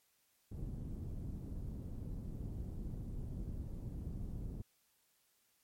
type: low-pass noise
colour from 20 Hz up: pink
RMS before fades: -43 dBFS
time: 0.51-4.62 s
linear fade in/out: 10 ms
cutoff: 200 Hz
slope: 12 dB/octave
effects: white hiss -75 dBFS RMS until 5.63 s + MP3 64 kbps